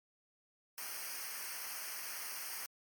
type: noise with comb filter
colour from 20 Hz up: white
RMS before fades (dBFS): -43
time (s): 0.78-2.66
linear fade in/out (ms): 0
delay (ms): 0.27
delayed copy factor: -1
effects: MP3 96 kbps